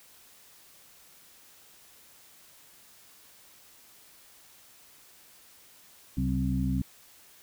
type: harmonic tone with a mistuned harmonic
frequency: 65.41 Hz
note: C2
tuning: in tune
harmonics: 1 / 2 / 3 / 4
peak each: -31 / -31 / -31 / -31 dBFS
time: 6.17-6.82 s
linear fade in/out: 5 ms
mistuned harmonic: 3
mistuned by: -58 cents
effects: white hiss -56 dBFS RMS until 7.42 s